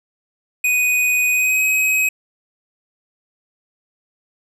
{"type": "tone with pitch glide", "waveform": "square", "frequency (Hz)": [2489, 2535], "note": ["D#7", "D#7"], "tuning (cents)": [0, 32], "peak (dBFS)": -15, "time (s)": [0.64, 2.09], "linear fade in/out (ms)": 5, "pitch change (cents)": 32, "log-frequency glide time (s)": [1.31, 1.63], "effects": []}